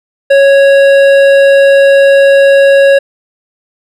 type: tone with hard clipping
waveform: sine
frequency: 553 Hz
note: C#5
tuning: 4 cents flat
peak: -4 dBFS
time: 0.3-2.99 s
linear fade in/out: 10 ms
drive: 11 dB
effects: none